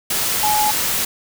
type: tone in noise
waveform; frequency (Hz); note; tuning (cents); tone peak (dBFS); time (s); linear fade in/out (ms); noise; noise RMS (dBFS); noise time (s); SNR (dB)
sine; 846; G#5; +32; -16; 0.43-0.71; 5; white; -20; 0.1-1.05; +1
effects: none